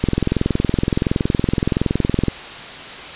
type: click train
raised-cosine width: 3 ms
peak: -3 dBFS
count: 49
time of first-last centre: 0.04-2.283 s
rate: 21.4 Hz
effects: white hiss -32 dBFS RMS until 3.15 s + resampled to 8000 Hz